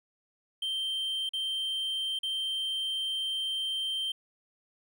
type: tone with dropouts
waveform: triangle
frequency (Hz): 3136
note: G7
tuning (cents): 0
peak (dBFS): -28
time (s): 0.62-4.12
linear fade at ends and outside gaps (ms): 5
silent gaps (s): 1.292-1.334 / 2.19-2.231
effects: none